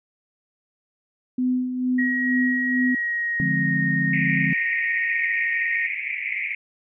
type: tone with tremolo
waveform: sine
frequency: 252.6 Hz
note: B3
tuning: 39 cents sharp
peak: -18 dBFS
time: 1.38-2.95 s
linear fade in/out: 5 ms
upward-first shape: sine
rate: 2.2 Hz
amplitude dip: 55%
type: tone with pitch glide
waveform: sine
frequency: 1900 to 1855.5 Hz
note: A#6 to A#6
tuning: +33 to -9 cents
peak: -22 dBFS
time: 1.98-5.87 s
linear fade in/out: 10 ms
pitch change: -42 cents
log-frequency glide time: 2.94-3.8 s
type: chord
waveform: sine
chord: D half-diminished seventh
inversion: none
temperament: equal with one note detuned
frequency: 146.83 / 174.61 / 210.1 / 261.6 Hz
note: D3 / F3 / Ab3 / C4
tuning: 0 / 0 / +20 / 0 cents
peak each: -26 / -25 / -29 / -27 dBFS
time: 3.4-4.53 s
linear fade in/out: 0 ms
type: band-pass noise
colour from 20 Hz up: white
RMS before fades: -28 dBFS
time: 4.13-6.55 s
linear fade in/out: 5 ms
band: 2000 to 2400 Hz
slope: 96 dB/octave
effects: none